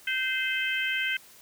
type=harmonic tone; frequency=518 Hz; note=C5; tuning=17 cents flat; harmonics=3 / 4 / 5 / 6; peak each=-30 / -31 / -32 / -33 dBFS; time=0.07-1.17 s; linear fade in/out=5 ms; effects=white hiss -53 dBFS RMS until 1.41 s